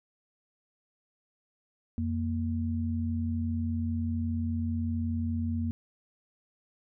sine tone pair together, 88.15 / 233.1 Hz, F2 / A#3, +17 / 0 cents, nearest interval octave + perfect fourth, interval 1683 cents, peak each -30 / -31 dBFS, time 1.98-5.71 s, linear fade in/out 0 ms, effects none

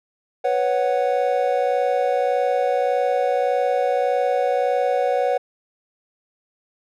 triangle chord, B suspended second, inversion none, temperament just, 493.9 / 555.6 / 740.8 Hz, B4 / C#5 / F#5, 0 / +4 / +2 cents, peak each -20 dBFS, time 0.44-5.38 s, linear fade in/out 10 ms, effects none

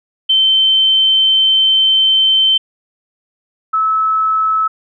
sine tone pair in turn, 3095 / 1299.8 Hz, G7 / E6, -23 / -25 cents, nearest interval octave + minor third, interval 1502 cents, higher first, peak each -8 / -11 dBFS, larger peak first, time 0.29-2.58 / 3.73-4.68 s, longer first, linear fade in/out 10 ms, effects none

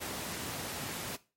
pink high-pass noise, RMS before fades -39 dBFS, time 0-1.17 s, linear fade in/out 20 ms, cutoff 110 Hz, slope 12 dB/octave, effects noise-tail reverb RT60 0.3 s tail -17 dB re dry + MP3 64 kbps

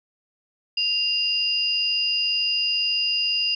sine tone pair together, 2794 / 4909 Hz, F7 / D#8, 0 / -24 cents, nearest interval minor seventh, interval 976 cents, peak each -23 / -23 dBFS, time 0.77-3.55 s, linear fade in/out 5 ms, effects none

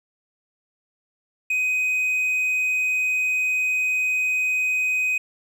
triangle tone, 2509 Hz, D#7, 14 cents sharp, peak -18 dBFS, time 1.5-5.18 s, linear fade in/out 5 ms, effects 10-bit

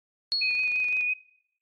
sine tone with exponential decay, 4340 Hz, C#8, 37 cents flat, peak -21 dBFS, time 0.32-0.92 s, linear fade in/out 0 ms, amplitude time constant 130 ms
sine tone with vibrato, 2489 Hz, D#7, in tune, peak -23 dBFS, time 0.41-1.14 s, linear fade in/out 10 ms, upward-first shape sine, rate 5.9 Hz, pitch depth 21 cents each way
click train, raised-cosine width 0.2 ms, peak -28 dBFS, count 13, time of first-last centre 0.51-1.01 s, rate 24 Hz
effects noise-tail reverb RT60 0.7 s tail -22 dB re dry + MP3 48 kbps

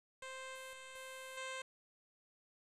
10% pulse tone with level steps, 523.3 Hz, C5, in tune, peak -38 / -40 / -42 / -40 / -34 dBFS, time 0.22-1.62 s, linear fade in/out 5 ms, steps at 0.55 / 0.73 / 0.95 / 1.37 s, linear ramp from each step 5 ms, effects resampled to 24000 Hz + 10-bit

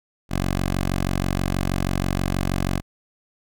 10% pulse tone, 46.25 Hz, F#1, in tune, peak -13 dBFS, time 0.29-2.82 s, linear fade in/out 50 ms, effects none

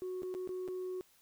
sine tone with dropouts, 368.3 Hz, F#4, 8 cents flat, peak -35 dBFS, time 0.02-1.01 s, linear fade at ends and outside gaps 0 ms, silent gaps 0.221-0.232 / 0.341-0.349 / 0.475-0.491 / 0.678-0.685 s, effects tanh soft clip ceiling -35 dBFS + white hiss -67 dBFS RMS until 1.21 s

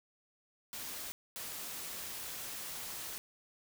white noise bursts at uneven times, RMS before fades -43 dBFS, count 2, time 0.73-1.12 / 1.36-3.18 s, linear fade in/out 0 ms, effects none

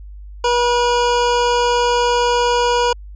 square tone pair together, 483 / 966 Hz, B4 / B5, -39 / -39 cents, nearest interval octave, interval 1200 cents, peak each -17 dBFS, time 0.44-2.93 s, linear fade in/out 5 ms, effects added 50 Hz sine -32 dBFS peak until 3.15 s + resampled to 16000 Hz

